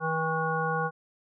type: harmonic tone with a mistuned harmonic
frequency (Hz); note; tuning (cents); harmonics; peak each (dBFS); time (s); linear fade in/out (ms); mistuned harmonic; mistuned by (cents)
161; E3; -41; 1 / 3 / 5 / 7 / 9; -32 / -32 / -32 / -32 / -32; 0-0.91; 50; 7; -33
effects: none